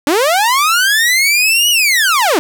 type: linear two-way sweep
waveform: sawtooth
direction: up then down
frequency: 268.8 to 2960 to 268.8 Hz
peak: -6 dBFS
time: 0.07-2.39 s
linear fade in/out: 0 ms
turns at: 1.7 s
effects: none